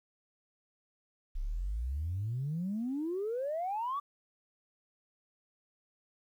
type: exponential sweep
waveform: sine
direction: up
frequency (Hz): 31.11 to 1179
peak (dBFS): -31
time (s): 1.35-4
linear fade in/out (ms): 10
effects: tanh soft clip ceiling -28 dBFS + 11-bit